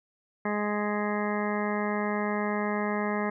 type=harmonic tone; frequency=208.2 Hz; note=G#3; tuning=5 cents sharp; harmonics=1 / 2 / 3 / 4 / 5 / 6 / 8 / 9 / 10; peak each=-30 / -33 / -35 / -36 / -37 / -38 / -39 / -40 / -40 dBFS; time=0.45-3.3 s; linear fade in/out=5 ms; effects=none